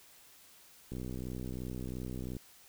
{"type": "click train", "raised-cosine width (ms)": 3, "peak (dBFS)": -28, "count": 92, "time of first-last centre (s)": [0.92, 2.367], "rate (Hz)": 62.9, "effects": ["white hiss -59 dBFS RMS until 2.68 s"]}